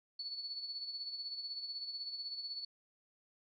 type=tone with tremolo; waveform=sine; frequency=4435 Hz; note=C#8; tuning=in tune; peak=-38 dBFS; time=0.19-2.65 s; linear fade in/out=5 ms; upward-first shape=sine; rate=16 Hz; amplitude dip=55%; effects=none